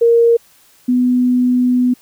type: tone pair in turn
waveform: sine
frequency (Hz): 466.2 / 249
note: A#4 / B3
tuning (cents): 0 / +14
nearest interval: major seventh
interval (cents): 1086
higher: first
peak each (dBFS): -7 / -10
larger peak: first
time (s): 0.01-0.37 / 0.88-1.94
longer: second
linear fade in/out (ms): 10
effects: white hiss -50 dBFS RMS until 2.01 s